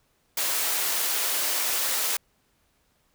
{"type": "high-pass noise", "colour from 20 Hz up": "white", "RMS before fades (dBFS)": -26, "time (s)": [0.37, 2.17], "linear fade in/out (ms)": 5, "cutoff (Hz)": 420, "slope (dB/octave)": 12, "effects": ["pink hiss -68 dBFS RMS until 3.14 s"]}